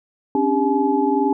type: tone cluster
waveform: sine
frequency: 268.5 / 290.3 / 400.1 / 853 Hz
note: C4 / D4 / G4 / G#5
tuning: +45 / -20 / +35 / +46 cents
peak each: -21 dBFS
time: 0.35-1.33 s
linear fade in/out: 2 ms
effects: none